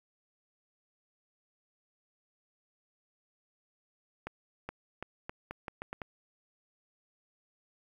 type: accelerating click train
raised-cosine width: 0.5 ms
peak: -23 dBFS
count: 9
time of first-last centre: 4.27-6.018 s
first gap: 420 ms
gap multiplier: 0.8
effects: 9-bit